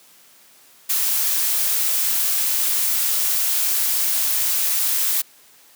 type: noise with high-pass filter sweep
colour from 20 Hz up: blue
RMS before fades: -20 dBFS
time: 0.89-5.22 s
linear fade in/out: 10 ms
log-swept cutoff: 290 to 530 Hz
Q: 0.85
effects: white hiss -51 dBFS RMS until 5.75 s + high-pass 150 Hz 12 dB/octave